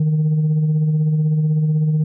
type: tone with tremolo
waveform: sine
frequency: 154.4 Hz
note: D#3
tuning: 13 cents flat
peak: -10 dBFS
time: 0-2.04 s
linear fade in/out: 5 ms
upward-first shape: sine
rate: 16 Hz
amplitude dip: 40%
effects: tanh soft clip ceiling -12 dBFS